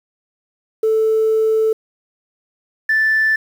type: tone pair in turn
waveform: sine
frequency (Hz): 440 / 1760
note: A4 / A6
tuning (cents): 0 / 0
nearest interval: 2 octaves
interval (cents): 2400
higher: second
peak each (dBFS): -11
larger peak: neither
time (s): 0.83-1.73 / 2.89-3.36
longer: first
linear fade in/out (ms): 5
effects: tanh soft clip ceiling -9 dBFS + 7-bit